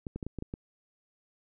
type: clicks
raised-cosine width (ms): 3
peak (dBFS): -23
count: 7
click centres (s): 0.068 / 0.16 / 0.228 / 0.266 / 0.387 / 0.424 / 0.539
effects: none

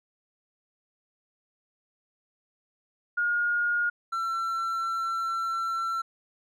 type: tone pair in turn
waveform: sine / triangle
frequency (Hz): 1428 / 1347.9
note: F6 / E6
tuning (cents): +38 / +38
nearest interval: minor second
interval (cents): 100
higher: first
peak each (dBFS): -23 / -25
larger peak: first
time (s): 3.17-3.9 / 4.12-6.02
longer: second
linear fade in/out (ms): 10
effects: none

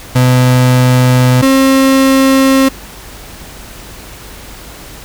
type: tone pair in turn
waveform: 35% pulse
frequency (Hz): 126.4 / 267.8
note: B2 / C4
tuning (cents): +41 / +40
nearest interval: octave + minor second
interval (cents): 1299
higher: second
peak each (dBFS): -4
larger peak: neither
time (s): 0.15-1.42 / 1.42-2.69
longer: neither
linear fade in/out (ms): 10
effects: added 50 Hz sine -35 dBFS peak until 5.04 s + pink hiss -32 dBFS RMS until 5.04 s

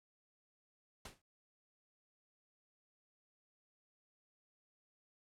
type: noise with exponential decay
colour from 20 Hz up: pink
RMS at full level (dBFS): -45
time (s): 1.05-1.22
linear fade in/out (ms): 5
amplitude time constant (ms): 35
effects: low-pass 10000 Hz 12 dB/octave

